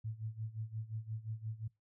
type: tone with tremolo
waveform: sine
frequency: 110.3 Hz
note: A2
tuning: 5 cents sharp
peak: -36 dBFS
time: 0.04-1.68 s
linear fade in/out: 10 ms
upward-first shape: sine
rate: 5.7 Hz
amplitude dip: 85%
effects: noise-tail reverb RT60 0.2 s tail -23 dB re dry